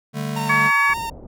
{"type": "chord", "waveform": "square", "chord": "D suspended fourth", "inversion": "none", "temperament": "just", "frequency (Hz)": [146.83, 195.78, 220.2], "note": ["D3", "G3", "A3"], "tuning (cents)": [0, -2, 2], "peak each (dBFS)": [-27, -33, -29], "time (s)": [0.13, 0.71], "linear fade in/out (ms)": 50}
{"type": "tone with vibrato", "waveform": "45% pulse", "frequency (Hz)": 918, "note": "A#5", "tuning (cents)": -27, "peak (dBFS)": -25, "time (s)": [0.36, 1.1], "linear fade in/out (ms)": 5, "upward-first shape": "sine", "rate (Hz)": 15, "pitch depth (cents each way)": 19}
{"type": "harmonic tone", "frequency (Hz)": 565, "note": "C#5", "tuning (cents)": 33, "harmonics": [2, 3, 4], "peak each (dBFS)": [-19, -19, -19], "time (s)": [0.49, 0.94], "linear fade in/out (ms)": 10}
{"type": "low-pass noise", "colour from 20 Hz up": "pink", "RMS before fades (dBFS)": -38, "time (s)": [0.88, 1.27], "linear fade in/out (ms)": 10, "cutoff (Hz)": 680, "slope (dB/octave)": 24}
{"effects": []}